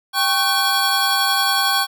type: tone cluster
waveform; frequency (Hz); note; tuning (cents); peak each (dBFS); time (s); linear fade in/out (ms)
square; 793 / 1108 / 1529 / 3335 / 4416; G5 / C#6 / G6 / G#7 / C#8; +20 / -1 / -44 / +7 / -7; -23; 0.13-1.87; 50
effects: none